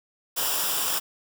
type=noise with comb filter; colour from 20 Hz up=white; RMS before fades=-26 dBFS; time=0.36-1 s; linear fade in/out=20 ms; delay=0.47 ms; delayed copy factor=-0.65; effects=none